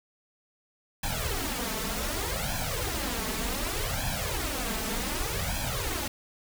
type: noise with flanger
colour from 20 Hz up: pink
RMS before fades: -31 dBFS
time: 1.03-6.08 s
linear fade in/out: 5 ms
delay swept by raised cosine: 1.2 to 4.6 ms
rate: 0.66 Hz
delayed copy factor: +0.95
effects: none